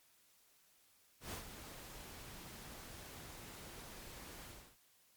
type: noise with ADSR envelope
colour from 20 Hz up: pink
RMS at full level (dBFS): -44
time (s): 1.2-4.77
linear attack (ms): 120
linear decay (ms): 110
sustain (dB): -8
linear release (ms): 310
effects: white hiss -70 dBFS RMS until 5.16 s + MP3 96 kbps